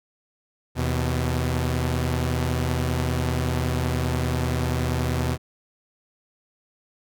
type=tone pair together; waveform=sawtooth; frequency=80.2 / 125.52 Hz; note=E2 / B2; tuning=-47 / +28 cents; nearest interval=minor sixth; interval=775 cents; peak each=-21 dBFS; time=0.75-5.38 s; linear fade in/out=50 ms; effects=none